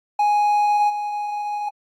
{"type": "tone with level steps", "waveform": "triangle", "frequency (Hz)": 830.6, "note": "G#5", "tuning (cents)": 0, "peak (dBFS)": [-13, -21], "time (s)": [0.19, 1.69], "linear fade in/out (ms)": 5, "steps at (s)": 0.89, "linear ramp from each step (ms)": 20, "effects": ["AAC 48 kbps"]}